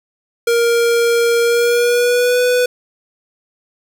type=tone with pitch glide; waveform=square; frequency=468.6 to 495 Hz; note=A#4 to B4; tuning=+9 to +4 cents; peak=-12 dBFS; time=0.47-2.66 s; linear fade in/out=5 ms; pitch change=+95 cents; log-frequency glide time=1.42-2.4 s; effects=none